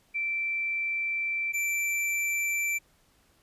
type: tone pair in turn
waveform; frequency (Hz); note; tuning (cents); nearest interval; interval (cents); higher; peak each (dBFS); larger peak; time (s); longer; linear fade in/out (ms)
sine / square; 2339 / 2339; D7 / D7; -8 / -8; unison; 0; neither; -27; neither; 0.14-1.53 / 1.53-2.79; first; 20
effects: pink hiss -65 dBFS RMS until 3.42 s + resampled to 32000 Hz